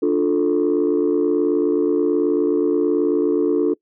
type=chord; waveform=sine; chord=D minor; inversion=none; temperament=just; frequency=293.7 / 352.4 / 440.5 Hz; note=D4 / F4 / A4; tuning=0 / +16 / +2 cents; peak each=-18 dBFS; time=0.02-3.74 s; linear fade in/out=10 ms; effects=noise-tail reverb RT60 0.1 s tail -23 dB re dry + tanh soft clip ceiling -10 dBFS